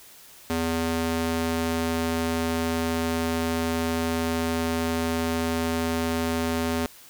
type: tone with high-pass filter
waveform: square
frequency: 82.41 Hz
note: E2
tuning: in tune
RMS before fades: -26 dBFS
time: 0.5-6.86 s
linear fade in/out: 0 ms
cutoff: 200 Hz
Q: 0.99
effects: white hiss -49 dBFS RMS until 7.09 s

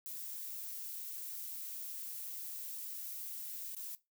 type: noise with dropouts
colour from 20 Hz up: violet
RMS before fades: -44 dBFS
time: 0.06-3.95 s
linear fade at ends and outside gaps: 0 ms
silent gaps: 3.749-3.766 s
effects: noise-tail reverb RT60 0.2 s tail -17 dB re dry

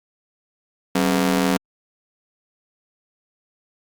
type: ring-modulated tone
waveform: sawtooth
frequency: 230 Hz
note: A#3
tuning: 23 cents flat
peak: -10 dBFS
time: 0.95-1.57 s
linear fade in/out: 5 ms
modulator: 42.1 Hz
effects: Opus 48 kbps

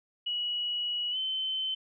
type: tone with pitch glide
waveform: sine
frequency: 2925 to 3070 Hz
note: F#7 to G7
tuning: -21 to -37 cents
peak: -29 dBFS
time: 0.26-1.75 s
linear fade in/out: 10 ms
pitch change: +84 cents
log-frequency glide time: 1.11-1.17 s
effects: none

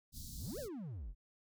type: band-stop noise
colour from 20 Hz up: pink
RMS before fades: -48 dBFS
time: 0.12-0.69 s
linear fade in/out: 50 ms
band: 250 to 4000 Hz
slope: 48 dB/octave
type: exponential two-way sweep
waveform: triangle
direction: up then down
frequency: 36.71 to 622.3 to 36.71 Hz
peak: -40 dBFS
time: 0.35-1.15 s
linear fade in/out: 50 ms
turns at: 0.59 s
effects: none

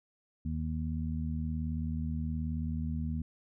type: harmonic tone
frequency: 78.8 Hz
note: D#2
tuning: 23 cents sharp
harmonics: 1 / 2 / 3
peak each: -34 / -37 / -37 dBFS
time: 0.45-3.22 s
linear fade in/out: 5 ms
effects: none

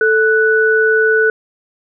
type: tone pair together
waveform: sine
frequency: 440 / 1483.4 Hz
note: A4 / F#6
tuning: 0 / +4 cents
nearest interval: octave + major sixth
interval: 2104 cents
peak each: -12 dBFS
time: 0.01-1.3 s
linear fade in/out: 2 ms
effects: none

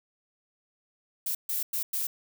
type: noise bursts at uneven times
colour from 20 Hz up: violet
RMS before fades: -30 dBFS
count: 4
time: 1.26-1.35 / 1.49-1.63 / 1.73-1.83 / 1.93-2.07 s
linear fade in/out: 5 ms
effects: none

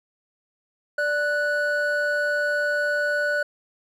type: tone pair together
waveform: triangle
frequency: 587.3 / 1478.8 Hz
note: D5 / F#6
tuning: 0 / -1 cents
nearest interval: octave + major third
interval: 1599 cents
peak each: -23 / -21 dBFS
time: 0.98-3.43 s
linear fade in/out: 5 ms
effects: none

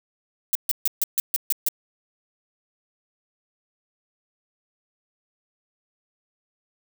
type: noise bursts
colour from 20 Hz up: violet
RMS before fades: -21 dBFS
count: 8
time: 0.53-1.686 s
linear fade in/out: 0 ms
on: 22 ms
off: 140 ms
effects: none

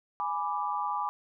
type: chord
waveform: sine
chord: G# diminished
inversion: none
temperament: equal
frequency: 830.6 / 987.8 / 1174.7 Hz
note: G#5 / B5 / D6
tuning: 0 / 0 / 0 cents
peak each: -33 dBFS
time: 0.2-1.09 s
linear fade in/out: 0 ms
effects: none

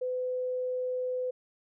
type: tone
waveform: sine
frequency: 505 Hz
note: B4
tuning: 39 cents sharp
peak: -29 dBFS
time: 0.01-1.31 s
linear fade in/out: 10 ms
effects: none

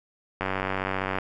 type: click train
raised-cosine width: 0.5 ms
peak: -12 dBFS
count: 75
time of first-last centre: 0.41-1.186 s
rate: 95.4 Hz
effects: none

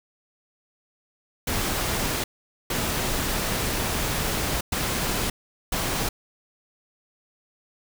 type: noise bursts at uneven times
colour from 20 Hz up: pink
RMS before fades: -26 dBFS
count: 4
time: 1.47-2.24 / 2.7-4.61 / 4.72-5.3 / 5.72-6.09 s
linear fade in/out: 5 ms
effects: none

